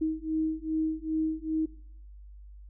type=beating tone pair; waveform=sine; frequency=314.6 / 317.1 Hz; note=D#4 / D#4; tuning=+19 / +33 cents; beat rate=2.5 Hz; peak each=-30 dBFS; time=0.01-1.66 s; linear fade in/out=10 ms; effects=noise-tail reverb RT60 0.7 s tail -21 dB re dry + added 50 Hz sine -45 dBFS peak until 2.69 s